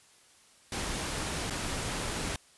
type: noise with dropouts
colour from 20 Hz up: pink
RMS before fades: -34 dBFS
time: 0.72-2.36 s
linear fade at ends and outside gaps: 2 ms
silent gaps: 1.499-1.506 s
effects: white hiss -60 dBFS RMS until 2.57 s + resampled to 24000 Hz